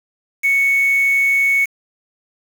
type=tone with quantisation; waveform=sine; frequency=2217 Hz; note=C#7; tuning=in tune; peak=-12 dBFS; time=0.43-1.66 s; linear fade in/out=20 ms; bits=5; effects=none